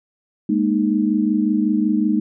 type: chord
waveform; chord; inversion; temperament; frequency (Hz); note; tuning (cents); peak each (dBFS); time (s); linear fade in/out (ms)
sine; Ab suspended second; none; equal with one note detuned; 207.7 / 233.1 / 307.9; Ab3 / Bb3 / Eb4; 0 / 0 / -18; -19 / -21 / -19; 0.49-2.2; 5
effects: none